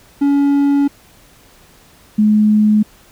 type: tone pair in turn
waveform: triangle / sine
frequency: 282.4 / 212.3 Hz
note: C#4 / G#3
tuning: +32 / +38 cents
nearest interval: perfect fourth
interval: 494 cents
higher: first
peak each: -8 dBFS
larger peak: neither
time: 0.21-0.88 / 2.18-2.83 s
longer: first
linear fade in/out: 10 ms
effects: pink hiss -47 dBFS RMS until 3.11 s